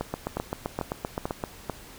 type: two click trains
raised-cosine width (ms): 1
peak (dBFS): -14 / -14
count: 12 / 4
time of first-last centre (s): 0.01-1.439 / 0.37-1.697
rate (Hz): 7.7 / 2.26
effects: pink hiss -47 dBFS RMS until 1.98 s